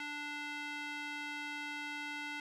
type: tone with band-pass filter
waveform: square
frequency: 293.7 Hz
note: D4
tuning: in tune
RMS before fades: -42 dBFS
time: 0-2.4 s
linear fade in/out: 2 ms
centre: 2200 Hz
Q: 1.6
effects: none